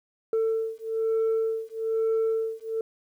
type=beating tone pair; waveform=sine; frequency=446.4 / 447.5 Hz; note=A4 / A4; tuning=+25 / +29 cents; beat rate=1.1 Hz; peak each=-25 dBFS; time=0.33-2.81 s; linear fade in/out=2 ms; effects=tanh soft clip ceiling -20 dBFS + 10-bit